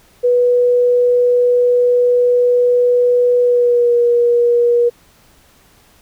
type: tone with pitch glide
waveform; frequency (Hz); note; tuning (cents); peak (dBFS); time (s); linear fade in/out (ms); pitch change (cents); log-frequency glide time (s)
sine; 490 to 477.7; B4 to A#4; -14 to +42; -9; 0.23-4.9; 20; -44; 3.42-3.94
effects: pink hiss -50 dBFS RMS until 6.01 s